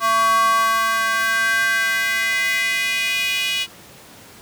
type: tone with high-pass filter sweep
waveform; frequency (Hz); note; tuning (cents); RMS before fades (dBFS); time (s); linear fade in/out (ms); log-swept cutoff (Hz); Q
square; 224.8; A3; +37; -19; 0-3.67; 50; 1000 to 2800; 4.8
effects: pink hiss -43 dBFS RMS until 4.41 s + high-pass 100 Hz 12 dB/octave